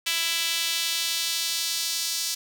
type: tone with high-pass filter sweep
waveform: sawtooth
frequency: 331.8 Hz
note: E4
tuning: 11 cents sharp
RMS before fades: -27 dBFS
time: 0.06-2.35 s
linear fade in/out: 10 ms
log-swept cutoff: 2900 to 4900 Hz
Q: 1.6
effects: 8-bit